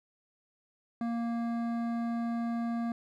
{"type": "tone with hard clipping", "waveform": "sine", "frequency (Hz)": 233.3, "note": "A#3", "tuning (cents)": 2, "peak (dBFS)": -32, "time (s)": [1.01, 2.92], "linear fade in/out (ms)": 2, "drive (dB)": 12, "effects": []}